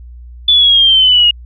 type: exponential sweep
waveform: sine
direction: down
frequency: 3486 to 2853 Hz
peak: -5 dBFS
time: 0.48-1.31 s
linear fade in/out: 5 ms
effects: added 60 Hz sine -30 dBFS peak until 1.45 s